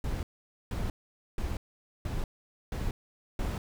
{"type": "noise bursts", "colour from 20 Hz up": "brown", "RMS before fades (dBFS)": -32, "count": 6, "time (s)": [0.04, 3.58], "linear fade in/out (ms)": 2, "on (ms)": 190, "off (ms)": 480, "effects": []}